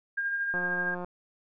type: tone with tremolo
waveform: sine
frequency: 1611 Hz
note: G6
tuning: 47 cents sharp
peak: -26 dBFS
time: 0.17-0.95 s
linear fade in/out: 10 ms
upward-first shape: sine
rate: 13 Hz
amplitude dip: 35%
type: click train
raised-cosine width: 1 ms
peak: -24 dBFS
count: 91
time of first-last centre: 0.54-1.046 s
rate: 178 Hz
effects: none